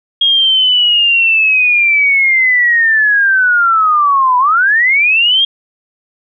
sine linear two-way sweep, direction down then up, 3272 to 980 to 3272 Hz, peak -7 dBFS, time 0.21-5.45 s, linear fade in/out 5 ms, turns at 4.38 s, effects none

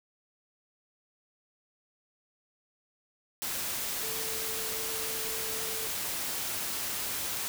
sine tone in noise, 444.4 Hz, A4, 17 cents sharp, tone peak -42 dBFS, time 4.03-5.87 s, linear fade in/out 0 ms, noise white, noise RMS -34 dBFS, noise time 3.42-7.48 s, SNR -11 dB, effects none

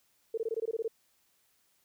sine tone bursts, 450 Hz, A4, 39 cents sharp, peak -29 dBFS, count 10, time 0.34-0.88 s, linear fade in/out 5 ms, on 36 ms, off 20 ms, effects white hiss -71 dBFS RMS until 1.84 s

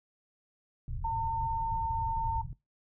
pink low-pass noise, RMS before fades -37 dBFS, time 0.88-2.53 s, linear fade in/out 2 ms, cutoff 140 Hz, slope 48 dB/octave
sine tone, 906 Hz, A#5, 50 cents flat, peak -29 dBFS, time 1.04-2.42 s, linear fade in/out 10 ms
effects noise-tail reverb RT60 0.2 s tail -20 dB re dry

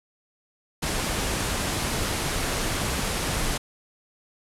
pink low-pass noise, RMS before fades -27 dBFS, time 0.82-3.58 s, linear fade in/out 10 ms, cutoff 12000 Hz, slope 48 dB/octave, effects none

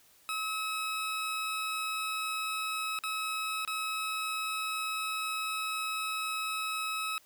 20% pulse tone with dropouts, 1286 Hz, E6, 43 cents flat, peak -27 dBFS, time 0.29-7.18 s, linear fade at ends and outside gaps 0 ms, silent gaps 2.989-3.037 / 3.65-3.676 s, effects white hiss -62 dBFS RMS until 7.25 s

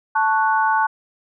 sine chord, F# minor, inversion first, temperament equal, 880 / 1108.7 / 1480 Hz, A5 / C#6 / F#6, 0 / 0 / 0 cents, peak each -17 / -22 / -21 dBFS, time 0.15-0.87 s, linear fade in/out 10 ms, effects none

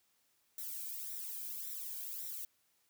violet noise with flanger, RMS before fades -43 dBFS, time 0.58-2.45 s, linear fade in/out 2 ms, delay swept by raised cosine 0.52 to 1.3 ms, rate 1.8 Hz, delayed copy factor +0.85, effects white hiss -75 dBFS RMS until 2.89 s + high-pass 60 Hz 12 dB/octave

